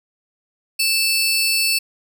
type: tone pair together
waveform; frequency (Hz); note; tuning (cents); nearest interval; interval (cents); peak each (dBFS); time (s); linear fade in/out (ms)
sawtooth; 2637 / 4453; E7 / C#8; 0 / +7; major sixth; 907; -16; 0.79-1.79; 10
effects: none